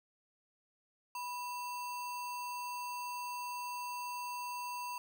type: tone with sample-and-hold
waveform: sine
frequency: 981 Hz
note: B5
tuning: 12 cents flat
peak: -38 dBFS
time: 1.15-4.98 s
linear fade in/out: 2 ms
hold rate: 3675 Hz
effects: none